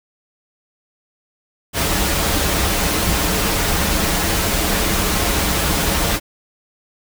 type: noise with comb filter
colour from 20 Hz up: pink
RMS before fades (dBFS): -18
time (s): 1.73-6.2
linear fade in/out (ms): 50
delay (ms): 8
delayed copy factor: -0.55
effects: none